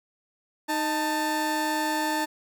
30% pulse tone pair together, 310 / 889 Hz, D#4 / A5, -6 / +18 cents, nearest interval octave + tritone, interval 1824 cents, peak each -26 / -24 dBFS, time 0.68-2.26 s, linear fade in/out 20 ms, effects none

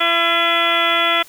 harmonic tone with a mistuned harmonic, 337.3 Hz, E4, 40 cents sharp, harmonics 1 / 2 / 3 / 4 / 5 / 6 / 7 / 8 / 9 / 10, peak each -29 / -22 / -27 / -19 / -28 / -21 / -24 / -29 / -27 / -20 dBFS, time 0-1.23 s, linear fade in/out 10 ms, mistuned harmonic 7, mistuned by +53 cents, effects white hiss -45 dBFS RMS until 1.28 s

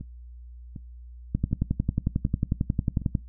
two click trains, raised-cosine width 5 ms, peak -11 / -24 dBFS, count 21 / 5, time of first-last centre 1.35-3.152 / 0.01-3.018 s, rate 11.1 / 1.33 Hz, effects noise-tail reverb RT60 0.2 s tail -21 dB re dry + added 60 Hz sine -41 dBFS peak until 3.28 s

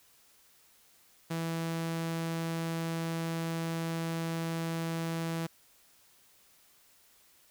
sawtooth tone, 164.81 Hz, E3, in tune, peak -28 dBFS, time 1.3-5.47 s, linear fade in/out 10 ms, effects white hiss -63 dBFS RMS until 7.5 s

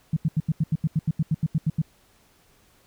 sine tone bursts, 157.1 Hz, D#3, 17 cents sharp, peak -18 dBFS, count 15, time 0.13-1.818 s, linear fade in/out 5 ms, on 36 ms, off 82 ms, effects pink hiss -60 dBFS RMS until 2.86 s

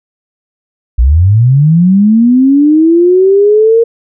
sine linear sweep, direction up, 54.4 to 466.2 Hz, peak -3 dBFS, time 0.98-3.84 s, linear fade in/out 10 ms, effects none

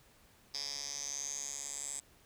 10% pulse tone with band-pass filter sweep, 141.4 Hz, C#3, 35 cents sharp, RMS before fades -41 dBFS, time 0.54-2 s, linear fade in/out 5 ms, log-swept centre 5200 to 7900 Hz, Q 9, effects pink hiss -64 dBFS RMS until 2.25 s

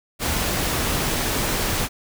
pink noise, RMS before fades -23 dBFS, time 0.19-1.89 s, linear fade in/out 50 ms, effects none

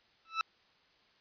sawtooth tone with exponential growth, 1315 Hz, E6, 5 cents flat, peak -22 dBFS, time 0.25-0.41 s, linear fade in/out 1 ms, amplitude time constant 33 ms, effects white hiss -67 dBFS RMS until 1.2 s + resampled to 11025 Hz

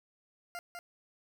20% pulse tone with echo, 698.5 Hz, F5, in tune, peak -34 dBFS, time 0.55-0.59 s, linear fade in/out 0 ms, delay 200 ms, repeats 1, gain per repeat -3 dB, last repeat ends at 0.79 s, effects none

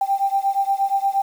sine beating tone pair, 784 / 792.5 Hz, G5 / G5, 0 / +19 cents, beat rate 8.5 Hz, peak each -20 / -21 dBFS, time 0.01-1.22 s, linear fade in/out 5 ms, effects 7-bit

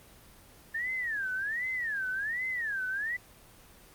sine tone with vibrato, 1760 Hz, A6, in tune, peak -30 dBFS, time 0.74-3.17 s, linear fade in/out 10 ms, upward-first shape sine, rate 1.3 Hz, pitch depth 270 cents each way, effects pink hiss -55 dBFS RMS until 3.94 s + Opus 24 kbps

